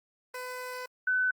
15% pulse / sine tone pair in turn, 503 / 1507.3 Hz, B4 / F#6, +32 / +32 cents, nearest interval octave + perfect fifth, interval 1900 cents, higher second, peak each -30 / -24 dBFS, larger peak second, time 0.34-0.86 / 1.07-1.31 s, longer first, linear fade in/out 5 ms, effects Opus 24 kbps

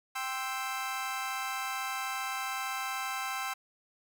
25% pulse chord, C major, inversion second, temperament equal, 784 / 1046.5 / 1318.5 Hz, G5 / C6 / E6, 0 / 0 / 0 cents, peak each -34 dBFS, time 0.15-3.54 s, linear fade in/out 10 ms, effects none

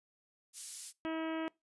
pink high-pass noise, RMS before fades -44 dBFS, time 0.53-0.93 s, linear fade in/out 50 ms, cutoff 7100 Hz, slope 12 dB/octave
harmonic tone, 321.5 Hz, E4, 43 cents flat, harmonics 1 / 2 / 3 / 4 / 5 / 6 / 7 / 8 / 9 / 10, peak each -36 / -42 / -46 / -48 / -50 / -52 / -53 / -54 / -55 / -56 dBFS, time 1.05-1.48 s, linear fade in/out 0 ms
effects noise-tail reverb RT60 0.2 s tail -23 dB re dry + resampled to 24000 Hz

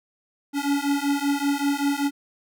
square beating tone pair, 280.8 / 286 Hz, C#4 / D4, +22 / -46 cents, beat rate 5.2 Hz, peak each -25 dBFS, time 0.53-2.11 s, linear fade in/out 50 ms, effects none

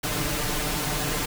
pink noise with comb filter, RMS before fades -27 dBFS, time 0.03-1.26 s, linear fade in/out 10 ms, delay 6.7 ms, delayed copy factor +0.85, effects none

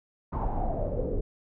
brown noise with low-pass filter sweep, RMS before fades -29 dBFS, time 0.32-1.21 s, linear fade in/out 10 ms, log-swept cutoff 1000 to 420 Hz, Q 6.8, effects none

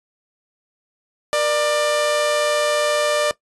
sawtooth tone pair together, 472.4 / 595.2 Hz, A#4 / D5, +23 / +23 cents, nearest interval major third, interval 400 cents, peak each -24 / -13 dBFS, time 1.33-3.31 s, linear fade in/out 0 ms, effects noise-tail reverb RT60 0.1 s tail -18 dB re dry + resampled to 24000 Hz

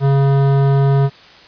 sine tone with hard clipping, 138.1 Hz, C#3, 6 cents flat, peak -12 dBFS, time 0-1.1 s, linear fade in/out 50 ms, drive 15 dB, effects white hiss -42 dBFS RMS until 1.47 s + resampled to 11025 Hz

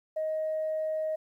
sine tone, 627 Hz, D#5, 13 cents sharp, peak -27 dBFS, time 0.16-1.16 s, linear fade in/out 10 ms, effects tanh soft clip ceiling -24 dBFS + 11-bit

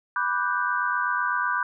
sine chord, G major seventh, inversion first, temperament equal, 987.8 / 1174.7 / 1480 / 1568 Hz, B5 / D6 / F#6 / G6, 0 / 0 / 0 / 0 cents, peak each -28 dBFS, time 0.16-1.63 s, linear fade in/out 2 ms, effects none

